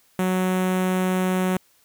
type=tone with notch filter; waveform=sawtooth; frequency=185 Hz; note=F#3; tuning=in tune; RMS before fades=-22 dBFS; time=0.19-1.57 s; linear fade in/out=2 ms; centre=4700 Hz; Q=1.1; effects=white hiss -60 dBFS RMS until 1.84 s